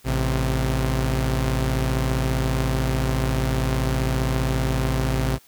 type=tone pair together; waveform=sawtooth; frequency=55.17 / 130.81 Hz; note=A1 / C3; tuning=+5 / 0 cents; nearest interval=octave + minor third; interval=1495 cents; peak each=-19 dBFS; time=0.04-5.39 s; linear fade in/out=50 ms; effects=white hiss -54 dBFS RMS until 5.47 s